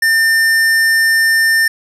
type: tone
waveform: square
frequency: 1800 Hz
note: A6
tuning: 39 cents sharp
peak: -10 dBFS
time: 0.02-1.68 s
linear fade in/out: 5 ms
effects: resampled to 32000 Hz + 7-bit